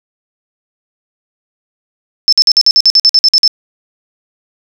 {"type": "tone bursts", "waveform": "sine", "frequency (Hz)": 5274, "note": "E8", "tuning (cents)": 0, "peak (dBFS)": -3, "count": 13, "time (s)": [2.28, 3.477], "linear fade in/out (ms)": 0, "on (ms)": 45, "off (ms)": 51, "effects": []}